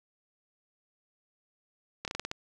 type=slowing click train; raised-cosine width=0.2 ms; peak=-17 dBFS; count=7; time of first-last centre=2.05-2.314 s; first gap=28 ms; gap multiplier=1.18; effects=none